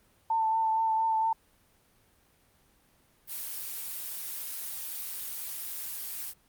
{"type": "tone with vibrato", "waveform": "sine", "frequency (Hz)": 890, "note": "A5", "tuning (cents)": 20, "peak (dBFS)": -24, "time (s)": [0.3, 1.33], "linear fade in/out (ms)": 5, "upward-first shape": "triangle", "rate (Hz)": 4.3, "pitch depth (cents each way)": 22}
{"type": "noise", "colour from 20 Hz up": "blue", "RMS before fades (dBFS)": -37, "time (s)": [3.27, 6.34], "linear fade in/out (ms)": 50}
{"effects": ["pink hiss -65 dBFS RMS until 6.48 s", "Opus 32 kbps"]}